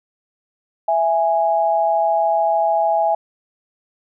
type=tone pair together; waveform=sine; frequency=662 / 828.5 Hz; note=E5 / G#5; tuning=+7 / -4 cents; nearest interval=major third; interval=389 cents; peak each=-17 dBFS; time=0.88-3.15 s; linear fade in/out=5 ms; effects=none